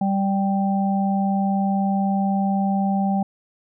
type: harmonic tone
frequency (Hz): 196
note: G3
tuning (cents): 0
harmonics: 1 / 3 / 4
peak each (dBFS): -19 / -33 / -24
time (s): 0.01-3.23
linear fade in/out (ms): 5
effects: none